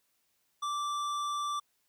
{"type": "tone with hard clipping", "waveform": "triangle", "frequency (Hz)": 1170, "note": "D6", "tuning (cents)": -7, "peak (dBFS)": -33, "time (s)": [0.62, 1.6], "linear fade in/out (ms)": 10, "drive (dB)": 16, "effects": ["white hiss -75 dBFS RMS until 1.88 s"]}